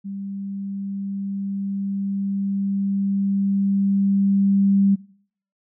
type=tone with level ramp; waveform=sine; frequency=197.3 Hz; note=G3; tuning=11 cents sharp; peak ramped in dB=-28 to -13 dBFS; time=0.04-4.96 s; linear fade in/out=20 ms; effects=noise-tail reverb RT60 0.6 s tail -23 dB re dry